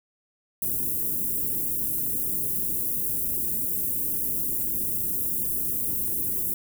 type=band-stop noise; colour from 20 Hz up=white; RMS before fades=-27 dBFS; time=0.62-6.54 s; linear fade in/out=2 ms; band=370 to 11000 Hz; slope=24 dB/octave; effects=none